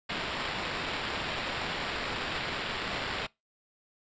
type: noise with sample-and-hold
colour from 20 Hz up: violet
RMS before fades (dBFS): -34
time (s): 0.09-3.27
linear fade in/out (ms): 10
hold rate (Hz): 6300
effects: noise-tail reverb RT60 0.2 s tail -23 dB re dry + resampled to 16000 Hz